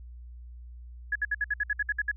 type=tone bursts; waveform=sine; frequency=1683 Hz; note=G#6; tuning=23 cents sharp; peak=-24 dBFS; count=11; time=1.12-2.115 s; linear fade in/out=5 ms; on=35 ms; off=61 ms; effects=added 60 Hz sine -42 dBFS peak until 2.16 s